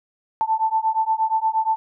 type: beating tone pair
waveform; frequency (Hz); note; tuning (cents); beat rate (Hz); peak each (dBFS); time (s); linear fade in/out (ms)
sine; 880 / 888.5; A5 / A5; 0 / +17; 8.5; -21; 0.41-1.76; 0
effects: none